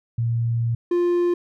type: tone pair in turn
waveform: sine / triangle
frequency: 116.54 / 350.2 Hz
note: A#2 / F4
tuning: 0 / +5 cents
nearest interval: octave + perfect fifth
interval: 1905 cents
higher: second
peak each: -19 / -15 dBFS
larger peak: second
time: 0.18-0.75 / 0.91-1.34 s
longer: first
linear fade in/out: 5 ms
effects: none